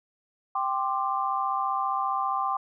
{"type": "chord", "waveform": "sine", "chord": "G suspended fourth", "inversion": "none", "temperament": "equal with one note detuned", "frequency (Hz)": [784, 1046.5, 1181.5], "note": ["G5", "C6", "D6"], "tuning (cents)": [0, 0, 10], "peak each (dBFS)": [-29, -29, -29], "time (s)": [0.55, 2.57], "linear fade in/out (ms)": 5, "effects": []}